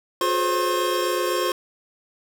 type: tone cluster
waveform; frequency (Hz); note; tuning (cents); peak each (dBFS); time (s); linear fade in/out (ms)
square; 357.5 / 421.4 / 514 / 542 / 1073; F4 / G#4 / C5 / C#5 / C6; +41 / +25 / -31 / -39 / +43; -26 / -31 / -28 / -34 / -25; 0.21-1.52; 2
effects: none